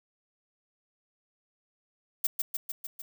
violet noise with echo, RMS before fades -26 dBFS, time 2.24-2.27 s, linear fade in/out 5 ms, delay 150 ms, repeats 5, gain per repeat -3 dB, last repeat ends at 3.02 s, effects none

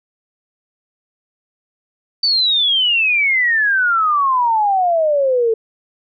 sine exponential sweep, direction down, 4611 to 440 Hz, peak -12 dBFS, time 2.23-5.54 s, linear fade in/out 5 ms, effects none

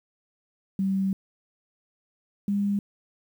sine tone pair in turn, 193 / 201.8 Hz, G3 / G#3, -27 / -49 cents, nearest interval minor second, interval 78 cents, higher second, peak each -22 dBFS, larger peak neither, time 0.79-1.13 / 2.48-2.79 s, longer first, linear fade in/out 2 ms, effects 9-bit

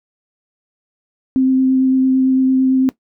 sine tone with vibrato, 261.6 Hz, C4, in tune, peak -10 dBFS, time 1.36-2.89 s, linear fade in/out 0 ms, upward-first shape sine, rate 8.9 Hz, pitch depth 10 cents each way, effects noise-tail reverb RT60 0.1 s tail -17 dB re dry

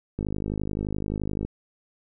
click train, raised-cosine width 3 ms, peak -16 dBFS, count 66, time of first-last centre 0.19-1.45 s, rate 51.6 Hz, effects none

